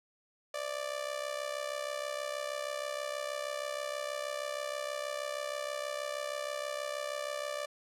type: tone with amplitude modulation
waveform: sawtooth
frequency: 587.3 Hz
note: D5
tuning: in tune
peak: -28 dBFS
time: 0.54-7.66 s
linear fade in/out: 5 ms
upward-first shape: sine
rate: 66.3 Hz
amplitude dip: 75%
effects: low-pass 11000 Hz 12 dB/octave